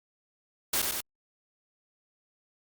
white noise with echo, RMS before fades -27 dBFS, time 0.73-0.82 s, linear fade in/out 5 ms, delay 94 ms, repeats 2, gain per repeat -3 dB, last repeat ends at 1.008 s, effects Opus 48 kbps

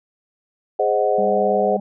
sine chord, Ab dominant seventh, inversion none, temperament equal, 415.3 / 523.3 / 622.3 / 740 Hz, Ab4 / C5 / Eb5 / Gb5, 0 / 0 / 0 / 0 cents, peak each -21 dBFS, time 0.79-1.77 s, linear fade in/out 5 ms
harmonic tone, 200 Hz, G3, 35 cents sharp, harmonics 1 / 3 / 4, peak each -25 / -35 / -37 dBFS, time 1.18-1.8 s, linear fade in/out 5 ms
effects none

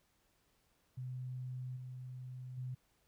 sine tone with level steps, 127.2 Hz, C3, 48 cents flat, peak -40 / -44 / -39 dBFS, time 0.97-2.75 s, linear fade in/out 10 ms, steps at 1.76 / 2.57 s, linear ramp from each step 10 ms, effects pink hiss -75 dBFS RMS until 3.07 s

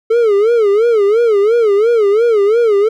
triangle tone with vibrato, 435.4 Hz, A4, 18 cents flat, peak -6 dBFS, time 0.1-2.89 s, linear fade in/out 10 ms, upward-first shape sine, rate 2.9 Hz, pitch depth 160 cents each way, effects none

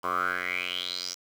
10% pulse tone with band-pass filter sweep, 90 Hz, F#2, 47 cents flat, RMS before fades -31 dBFS, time 0.03-1.15 s, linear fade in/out 20 ms, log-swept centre 1000 to 5700 Hz, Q 6.7, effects 8-bit

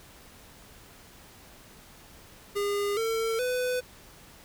square tone with pitch steps, 406.4 / 450.9 / 500.3 Hz, G#4 / A4 / B4, -38 / +42 / +22 cents, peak -27 dBFS, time 2.55-3.81 s, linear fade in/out 20 ms, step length 420 ms, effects pink hiss -52 dBFS RMS until 4.44 s

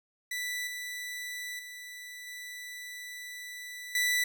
sawtooth tone with level steps, 1975.5 Hz, B6, in tune, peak -29 / -33 / -39 / -37 / -22 dBFS, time 0.31-4.24 s, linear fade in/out 5 ms, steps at 0.67 / 1.59 / 2.27 / 3.95 s, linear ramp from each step 2 ms, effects none

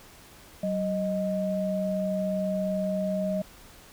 sine tone pair together, 189.44 / 622.3 Hz, F#3 / D#5, +41 / 0 cents, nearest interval octave + major sixth, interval 2059 cents, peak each -28 dBFS, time 0.63-3.42 s, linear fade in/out 5 ms, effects pink hiss -51 dBFS RMS until 3.92 s

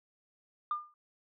sine tone with exponential decay, 1204 Hz, D6, 43 cents sharp, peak -26 dBFS, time 0.71-0.94 s, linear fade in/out 2 ms, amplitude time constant 48 ms, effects tanh soft clip ceiling -24 dBFS

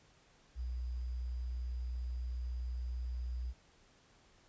sine tone with sample-and-hold, 61.3 Hz, B1, 12 cents flat, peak -36 dBFS, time 0.55-3.54 s, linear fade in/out 50 ms, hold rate 4900 Hz, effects pink hiss -66 dBFS RMS until 4.48 s + resampled to 16000 Hz

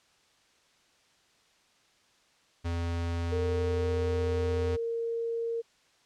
square tone, 85 Hz, F2, 46 cents flat, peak -30 dBFS, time 2.64-4.77 s, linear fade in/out 20 ms
sine tone with pitch glide, 456.9 to 461.7 Hz, A#4 to A#4, -35 to -17 cents, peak -29 dBFS, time 3.31-5.62 s, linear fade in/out 20 ms, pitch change +18 cents, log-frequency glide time 3.79-3.85 s
effects white hiss -65 dBFS RMS until 6.05 s + low-pass 6000 Hz 12 dB/octave

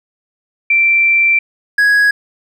sine / triangle tone pair in turn, 2348 / 1663.3 Hz, D7 / G#6, -1 / +2 cents, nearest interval tritone, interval 597 cents, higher first, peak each -8 / -6 dBFS, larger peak second, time 0.7-1.39 / 1.78-2.11 s, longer first, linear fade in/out 5 ms, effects none

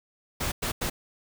pink noise bursts at uneven times, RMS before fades -29 dBFS, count 3, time 0.4-0.52 / 0.62-0.72 / 0.81-0.9 s, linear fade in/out 10 ms, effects none

